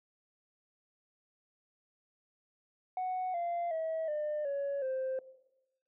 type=tone with pitch steps; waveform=sine; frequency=740 / 690.4 / 644.2 / 601.1 / 560.8 / 523.3 Hz; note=F#5 / F5 / E5 / D5 / C#5 / C5; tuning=0 / -20 / -40 / +40 / +20 / 0 cents; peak=-30 dBFS; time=2.97-5.19 s; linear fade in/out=2 ms; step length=370 ms; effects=noise-tail reverb RT60 1.0 s tail -19 dB re dry + tanh soft clip ceiling -30 dBFS